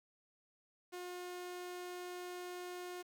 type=tone; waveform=sawtooth; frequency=358.2 Hz; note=F4; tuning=44 cents sharp; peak=-40 dBFS; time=0.92-3.03 s; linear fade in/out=20 ms; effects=11-bit